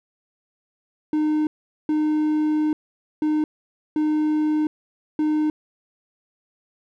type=tone bursts at uneven times; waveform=triangle; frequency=305.8 Hz; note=D#4; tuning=30 cents flat; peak=-16 dBFS; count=5; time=1.13-1.47 / 1.89-2.73 / 3.22-3.44 / 3.96-4.67 / 5.19-5.5 s; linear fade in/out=2 ms; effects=none